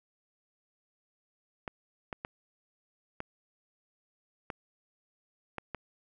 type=clicks; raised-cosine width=0.5 ms; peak=-21 dBFS; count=7; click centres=1.678 / 2.128 / 2.249 / 3.204 / 4.502 / 5.583 / 5.747 s; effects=none